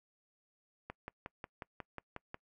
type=click train; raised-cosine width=0.5 ms; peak=-27 dBFS; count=9; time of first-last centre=0.9-2.344 s; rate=5.54 Hz; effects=noise-tail reverb RT60 0.1 s tail -25 dB re dry